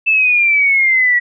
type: exponential sweep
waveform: sine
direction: down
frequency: 2647 to 1925 Hz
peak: -9 dBFS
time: 0.06-1.2 s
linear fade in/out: 20 ms
effects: none